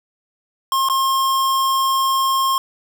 square tone with dropouts, 1070 Hz, C6, 38 cents sharp, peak -16 dBFS, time 0.72-2.58 s, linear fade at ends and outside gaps 1 ms, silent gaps 0.887-0.898 s, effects none

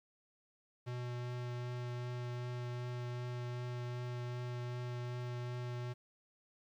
square tone with vibrato, 122.6 Hz, B2, 12 cents flat, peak -40 dBFS, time 0.86-5.94 s, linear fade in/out 20 ms, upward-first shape triangle, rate 2.6 Hz, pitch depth 11 cents each way, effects low-pass 5000 Hz 12 dB/octave + 11-bit

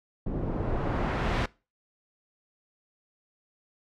pink noise with low-pass filter sweep, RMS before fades -29 dBFS, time 0.26-1.46 s, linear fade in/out 5 ms, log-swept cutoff 380 to 2900 Hz, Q 0.72, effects noise-tail reverb RT60 0.3 s tail -22 dB re dry

